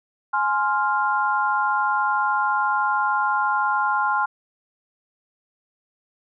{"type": "chord", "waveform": "sine", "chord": "F minor", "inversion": "first", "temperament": "just", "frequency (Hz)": [838.1, 1047.7, 1396.9], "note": ["Ab5", "C6", "F6"], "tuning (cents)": [16, 2, 0], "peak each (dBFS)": -23, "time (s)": [0.33, 4.26], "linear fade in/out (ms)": 10, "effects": []}